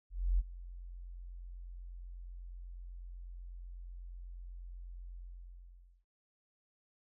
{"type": "tone with ADSR envelope", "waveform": "sine", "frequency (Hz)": 44.07, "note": "F1", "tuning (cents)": 16, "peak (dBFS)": -25, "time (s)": [0.1, 6.05], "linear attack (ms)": 290, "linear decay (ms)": 29, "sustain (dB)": -19, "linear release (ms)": 880, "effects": []}